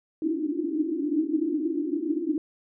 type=band-pass noise; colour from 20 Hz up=white; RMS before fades=-27 dBFS; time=0.22-2.38 s; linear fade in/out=2 ms; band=290 to 330 Hz; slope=96 dB/octave; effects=none